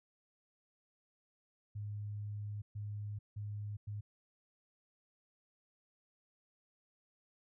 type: tone bursts at uneven times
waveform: sine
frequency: 103.83 Hz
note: G#2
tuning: in tune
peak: -39 dBFS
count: 4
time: 1.75-2.62 / 2.75-3.19 / 3.36-3.77 / 3.87-4.01 s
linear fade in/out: 10 ms
effects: none